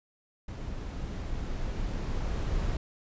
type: noise with level ramp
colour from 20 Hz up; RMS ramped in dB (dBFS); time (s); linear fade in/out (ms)
brown; -37 to -29; 0.48-2.77; 5
effects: resampled to 16000 Hz